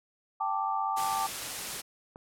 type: chord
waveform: sine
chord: G suspended second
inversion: none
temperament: equal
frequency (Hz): 784 / 880 / 1174.7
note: G5 / A5 / D6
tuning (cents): 0 / 0 / 0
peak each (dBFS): -32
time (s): 0.4-1.27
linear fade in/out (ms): 10
type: noise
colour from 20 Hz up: white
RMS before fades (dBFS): -36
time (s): 0.96-1.82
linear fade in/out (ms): 20
type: click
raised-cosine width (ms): 1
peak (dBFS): -32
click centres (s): 2.159
effects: low-pass 12000 Hz 12 dB/octave